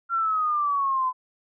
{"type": "exponential sweep", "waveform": "sine", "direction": "down", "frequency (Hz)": [1380, 1010], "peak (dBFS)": -21, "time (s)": [0.09, 1.13], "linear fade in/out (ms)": 50, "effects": []}